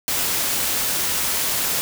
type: noise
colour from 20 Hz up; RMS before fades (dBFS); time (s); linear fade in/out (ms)
white; -22; 0.08-1.81; 0
effects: none